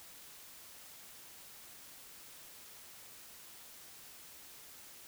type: silence
effects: white hiss -54 dBFS RMS until 5.07 s